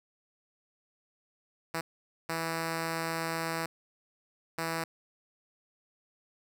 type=tone bursts at uneven times; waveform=5% pulse; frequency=164 Hz; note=E3; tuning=9 cents flat; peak=-20 dBFS; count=3; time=1.74-1.81 / 2.29-3.66 / 4.58-4.84 s; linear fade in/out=5 ms; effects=none